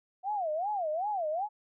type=tone with vibrato; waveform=sine; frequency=718 Hz; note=F5; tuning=48 cents sharp; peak=-29 dBFS; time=0.23-1.49 s; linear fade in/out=50 ms; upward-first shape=sine; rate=2.6 Hz; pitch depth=290 cents each way; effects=none